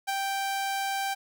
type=tone with ADSR envelope; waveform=sawtooth; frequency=784 Hz; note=G5; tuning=in tune; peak=-22 dBFS; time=0.07-1.15 s; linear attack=20 ms; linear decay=19 ms; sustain=-2 dB; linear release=21 ms; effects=none